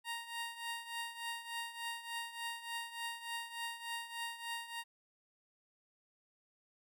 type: tone with tremolo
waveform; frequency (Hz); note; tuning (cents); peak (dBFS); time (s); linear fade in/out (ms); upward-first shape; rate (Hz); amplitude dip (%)
15% pulse; 932.3; A#5; 0; -31; 0.04-4.84; 50; triangle; 3.4; 80
effects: none